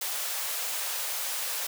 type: high-pass noise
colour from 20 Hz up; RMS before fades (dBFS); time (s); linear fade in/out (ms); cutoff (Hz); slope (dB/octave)
white; -32; 0.01-1.67; 5; 470; 48
effects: none